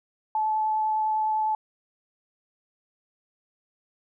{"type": "tone with vibrato", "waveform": "sine", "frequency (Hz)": 866, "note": "A5", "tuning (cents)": -28, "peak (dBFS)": -22, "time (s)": [0.35, 1.55], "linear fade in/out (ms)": 2, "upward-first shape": "sine", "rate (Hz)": 9.9, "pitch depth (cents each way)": 8, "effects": []}